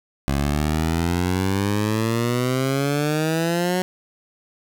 15% pulse exponential sweep, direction up, 68.4 to 184.8 Hz, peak -13 dBFS, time 0.28-3.82 s, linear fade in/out 0 ms, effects none

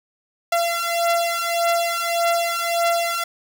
sawtooth beating tone pair, 681 / 682.7 Hz, F5 / F5, -44 / -40 cents, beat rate 1.7 Hz, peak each -18 dBFS, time 0.52-3.24 s, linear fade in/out 5 ms, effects none

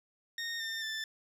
20% pulse tone with pitch steps, 1848 / 1805.8 / 1764.5 Hz, A#6 / A6 / A6, -16 / +44 / +4 cents, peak -30 dBFS, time 0.38-1.04 s, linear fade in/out 2 ms, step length 220 ms, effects low-pass 10000 Hz 12 dB/octave

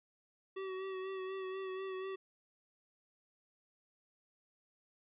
square tone with vibrato, 380 Hz, F#4, 46 cents sharp, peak -40 dBFS, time 0.56-2.16 s, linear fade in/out 10 ms, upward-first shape sine, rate 4.1 Hz, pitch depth 28 cents each way, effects resampled to 8000 Hz

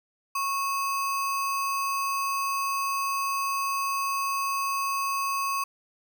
sine tone with sample-and-hold, 1100 Hz, C#6, 14 cents flat, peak -25 dBFS, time 0.35-5.64 s, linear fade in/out 5 ms, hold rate 3675 Hz, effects none

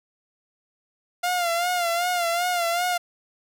sawtooth tone with vibrato, 698.5 Hz, F5, in tune, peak -18 dBFS, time 1.23-2.98 s, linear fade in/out 10 ms, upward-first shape sine, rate 2.6 Hz, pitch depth 62 cents each way, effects none

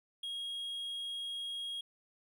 triangle tone, 3278 Hz, G#7, 23 cents flat, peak -36 dBFS, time 0.23-1.81 s, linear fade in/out 5 ms, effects none

